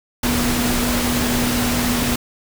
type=tone in noise; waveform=sine; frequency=242.6 Hz; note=B3; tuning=31 cents flat; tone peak=-20 dBFS; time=0.23-2.16 s; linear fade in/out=5 ms; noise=pink; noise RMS=-21 dBFS; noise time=0.23-2.16 s; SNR=-2 dB; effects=none